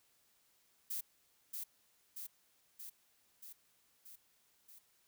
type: noise with echo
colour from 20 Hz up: violet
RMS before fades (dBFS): -40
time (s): 0.9-1.01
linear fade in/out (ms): 10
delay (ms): 630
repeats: 6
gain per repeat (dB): -3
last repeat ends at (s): 4.79
effects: white hiss -73 dBFS RMS until 5.07 s